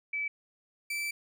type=tone pair in turn; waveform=sine / 40% pulse; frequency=2303 / 2326 Hz; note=D7 / D7; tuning=-34 / -17 cents; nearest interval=unison; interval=17 cents; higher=second; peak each=-30 / -31 dBFS; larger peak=first; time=0.13-0.28 / 0.9-1.11 s; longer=second; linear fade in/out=5 ms; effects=none